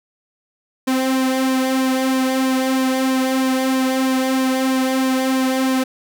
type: tone with flanger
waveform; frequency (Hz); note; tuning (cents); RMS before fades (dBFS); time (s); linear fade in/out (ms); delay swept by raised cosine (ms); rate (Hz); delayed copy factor
sawtooth; 261.6; C4; 0; -18; 0.87-5.84; 10; 1.4 to 3.1; 3.1; -0.65
effects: none